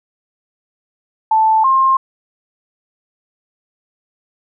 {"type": "tone pair in turn", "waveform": "sine", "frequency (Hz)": [879, 1062.2], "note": ["A5", "C6"], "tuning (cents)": [-2, 26], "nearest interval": "minor third", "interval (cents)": 328, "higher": "second", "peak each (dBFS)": -9, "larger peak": "neither", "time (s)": [[1.31, 1.64], [1.64, 1.97]], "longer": "neither", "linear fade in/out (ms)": 5, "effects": []}